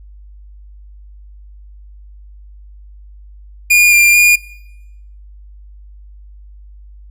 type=tone with pitch steps; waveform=45% pulse; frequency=2429 / 2393 / 2428 Hz; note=D#7 / D7 / D#7; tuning=-42 / +32 / -43 cents; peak=-6 dBFS; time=3.7-4.36 s; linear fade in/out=10 ms; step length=220 ms; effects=noise-tail reverb RT60 0.9 s tail -22 dB re dry + added 50 Hz sine -35 dBFS peak until 7.1 s